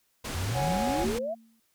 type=low-pass noise; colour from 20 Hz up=pink; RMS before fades=-35 dBFS; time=0.24-1.19 s; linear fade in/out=10 ms; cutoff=10000 Hz; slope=12 dB/octave
type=exponential sweep; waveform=sine; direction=up; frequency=77.78 to 703 Hz; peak=-29 dBFS; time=0.34-1.35 s; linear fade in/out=20 ms
type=chord; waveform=triangle; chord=C# suspended fourth; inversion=none; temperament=just; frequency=554.4 / 739.2 / 831.5 Hz; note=C#5 / F#5 / G#5; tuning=0 / -2 / +2 cents; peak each=-30 dBFS; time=0.53-1.07 s; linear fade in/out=50 ms
type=tone with exponential decay; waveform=sine; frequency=226.2 Hz; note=A3; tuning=48 cents sharp; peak=-26 dBFS; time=1.04-1.6 s; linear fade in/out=2 ms; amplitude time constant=120 ms
effects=white hiss -71 dBFS RMS until 1.74 s